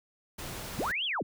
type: noise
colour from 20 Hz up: pink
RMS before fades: -40 dBFS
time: 0.38-0.92 s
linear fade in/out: 10 ms
type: linear two-way sweep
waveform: sine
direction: up then down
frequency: 35 to 3446 to 35 Hz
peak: -29 dBFS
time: 0.78-1.23 s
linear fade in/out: 10 ms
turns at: 1.05 s
effects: none